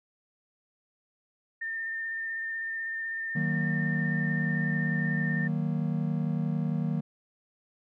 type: tone with vibrato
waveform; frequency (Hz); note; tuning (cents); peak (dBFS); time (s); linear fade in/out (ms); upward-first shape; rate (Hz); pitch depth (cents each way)
sine; 1809; A6; +48; -31; 1.61-5.48; 10; square; 16; 12
type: chord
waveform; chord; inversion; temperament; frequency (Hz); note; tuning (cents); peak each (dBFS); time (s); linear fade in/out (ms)
triangle; D# minor; none; just; 155.56 / 186.68 / 233.3; D#3 / F#3 / A#3; 0 / +16 / +2; -27 / -30 / -31; 3.35-7.01; 10
effects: none